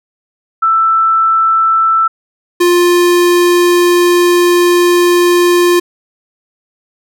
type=tone pair in turn; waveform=sine / square; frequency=1326 / 351.2 Hz; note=E6 / F4; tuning=+10 / +10 cents; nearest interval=octave + major seventh; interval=2300 cents; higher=first; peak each=-7 dBFS; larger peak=neither; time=0.62-2.08 / 2.6-5.8 s; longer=second; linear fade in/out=10 ms; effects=none